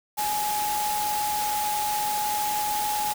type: tone in noise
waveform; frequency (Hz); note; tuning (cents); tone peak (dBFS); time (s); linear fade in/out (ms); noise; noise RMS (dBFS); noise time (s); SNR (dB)
sine; 839; G#5; +17; -25; 0.17-3.14; 20; white; -31; 0.17-3.14; +3
effects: none